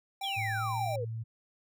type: tone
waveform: square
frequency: 784 Hz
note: G5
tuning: in tune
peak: -36 dBFS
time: 0.21-0.96 s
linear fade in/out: 5 ms
type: exponential sweep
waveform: sine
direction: down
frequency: 3518 to 448.5 Hz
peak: -33 dBFS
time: 0.23-1.05 s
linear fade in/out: 10 ms
type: tone with pitch glide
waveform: sine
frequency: 108.6 to 112.82 Hz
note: A2 to A2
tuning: -22 to +44 cents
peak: -34 dBFS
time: 0.36-1.24 s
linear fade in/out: 20 ms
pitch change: +66 cents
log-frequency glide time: 0.58-0.65 s
effects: none